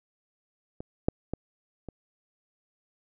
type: clicks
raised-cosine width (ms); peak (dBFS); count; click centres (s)
2; -24 / -9 / -17 / -25; 4; 0.805 / 1.085 / 1.336 / 1.887
effects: none